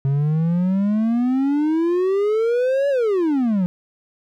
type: exponential two-way sweep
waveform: triangle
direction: up then down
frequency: 134.7 to 573 to 173.8 Hz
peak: -14 dBFS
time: 0.05-3.66 s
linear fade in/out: 0 ms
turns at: 2.89 s
effects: none